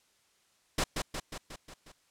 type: noise with echo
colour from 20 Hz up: pink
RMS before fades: -28 dBFS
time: 0.78-0.84 s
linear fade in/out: 5 ms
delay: 180 ms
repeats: 6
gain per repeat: -4 dB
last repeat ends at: 1.92 s
effects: white hiss -69 dBFS RMS until 2.1 s + low-pass 9000 Hz 12 dB/octave